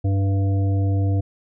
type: harmonic tone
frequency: 98 Hz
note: G2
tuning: in tune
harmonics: 1 / 3 / 5 / 7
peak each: -17 / -28 / -34 / -36 dBFS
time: 0.04-1.21 s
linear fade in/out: 10 ms
effects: none